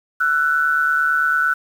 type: tone pair together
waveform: sine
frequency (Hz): 1339 / 1487.9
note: E6 / F#6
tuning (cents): +27 / +9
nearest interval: major second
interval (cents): 182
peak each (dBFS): -20 / -16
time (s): 0.2-1.54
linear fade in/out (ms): 10
effects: 7-bit